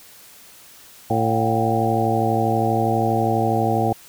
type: harmonic tone with a mistuned harmonic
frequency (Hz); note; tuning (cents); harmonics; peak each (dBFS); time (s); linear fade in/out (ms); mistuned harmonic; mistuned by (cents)
112.4; A2; +37; 1 / 2 / 3 / 4 / 5 / 6 / 7; -23 / -25 / -25 / -26 / -28 / -24 / -23; 1.1-3.93; 5; 6; +100
effects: white hiss -46 dBFS RMS until 4.08 s